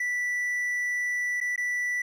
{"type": "tone with dropouts", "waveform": "triangle", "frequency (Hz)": 1967, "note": "B6", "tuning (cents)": -7, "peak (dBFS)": -24, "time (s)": [0, 2.02], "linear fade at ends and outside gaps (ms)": 5, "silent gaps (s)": [[1.404, 1.411], [1.561, 1.577]], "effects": []}